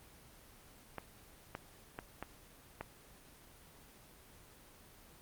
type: clicks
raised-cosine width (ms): 0.5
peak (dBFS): -25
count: 5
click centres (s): 0.983 / 1.551 / 1.989 / 2.226 / 2.81
effects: pink hiss -59 dBFS RMS until 5.21 s + Opus 24 kbps